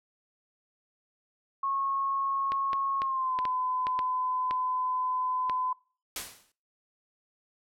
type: tone with pitch glide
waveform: sine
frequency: 1093 to 1013.9 Hz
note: C#6 to B5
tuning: -25 to +45 cents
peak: -27 dBFS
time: 1.63-5.73 s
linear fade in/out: 5 ms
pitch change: -130 cents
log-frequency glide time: 2.98-3.38 s
type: clicks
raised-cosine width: 0.3 ms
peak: -19 dBFS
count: 9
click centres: 2.52 / 2.732 / 3.019 / 3.389 / 3.453 / 3.869 / 3.991 / 4.51 / 5.497 s
type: noise with exponential decay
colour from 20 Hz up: white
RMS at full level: -31 dBFS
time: 6.16-6.52 s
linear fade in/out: 2 ms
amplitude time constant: 77 ms
effects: noise-tail reverb RT60 0.4 s tail -22 dB re dry + low-pass 12000 Hz 12 dB/octave